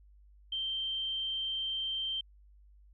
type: tone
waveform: sine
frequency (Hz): 3136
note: G7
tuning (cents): 0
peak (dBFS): -32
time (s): 0.52-2.21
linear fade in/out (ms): 5
effects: added 50 Hz sine -56 dBFS peak until 2.93 s